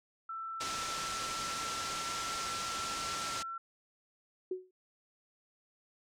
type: tone with pitch glide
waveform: sine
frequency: 1332 to 1349 Hz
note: E6 to E6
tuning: +18 to +40 cents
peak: -38 dBFS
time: 0.29-3.58 s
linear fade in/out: 5 ms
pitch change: +22 cents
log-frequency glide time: 0.42-1.95 s
type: low-pass noise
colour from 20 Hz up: white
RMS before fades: -40 dBFS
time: 0.6-3.43 s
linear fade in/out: 10 ms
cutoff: 7200 Hz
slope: 24 dB/octave
type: tone with exponential decay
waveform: sine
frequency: 370 Hz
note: F#4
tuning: in tune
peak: -30 dBFS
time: 4.51-4.71 s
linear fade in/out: 5 ms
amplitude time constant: 42 ms
effects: none